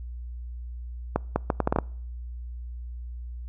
accelerating click train, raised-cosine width 1 ms, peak -8 dBFS, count 8, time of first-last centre 1.16-1.787 s, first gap 200 ms, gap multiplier 0.71, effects noise-tail reverb RT60 0.6 s tail -26 dB re dry + added 60 Hz sine -34 dBFS peak until 3.48 s

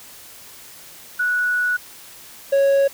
sine / triangle tone pair in turn, 1471 / 552.8 Hz, F#6 / C#5, -11 / -5 cents, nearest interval octave + perfect fourth, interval 1694 cents, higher first, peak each -17 / -11 dBFS, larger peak second, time 1.19-1.77 / 2.52-2.88 s, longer first, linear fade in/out 10 ms, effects white hiss -42 dBFS RMS until 2.93 s

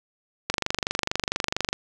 click train, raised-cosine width 0.2 ms, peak -6 dBFS, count 31, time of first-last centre 0.5-1.73 s, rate 24.4 Hz, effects none

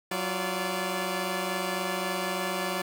10% pulse tone cluster, 185.2 / 346.3 / 579 Hz, F#3 / F4 / D5, +2 / -15 / -25 cents, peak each -23 / -26 / -26 dBFS, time 0.11-2.82 s, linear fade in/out 5 ms, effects none

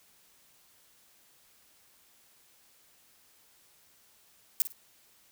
violet noise with echo, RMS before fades -24 dBFS, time 4.6-4.62 s, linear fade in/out 0 ms, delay 51 ms, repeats 2, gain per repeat -12 dB, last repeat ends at 4.722 s, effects white hiss -63 dBFS RMS until 5.31 s

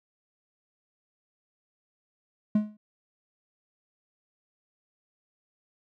triangle tone with exponential decay, 211.5 Hz, G#3, 32 cents sharp, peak -15 dBFS, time 2.55-2.77 s, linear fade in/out 5 ms, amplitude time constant 47 ms, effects none

